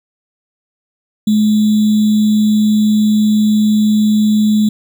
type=tone with sample-and-hold; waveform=sine; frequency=213 Hz; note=G#3; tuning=44 cents sharp; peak=-8 dBFS; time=1.27-4.69 s; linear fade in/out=5 ms; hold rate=3675 Hz; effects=none